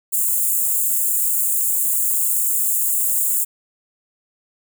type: high-pass noise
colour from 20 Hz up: white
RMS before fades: -19 dBFS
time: 0.12-3.45 s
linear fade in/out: 20 ms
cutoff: 7000 Hz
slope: 96 dB/octave
effects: none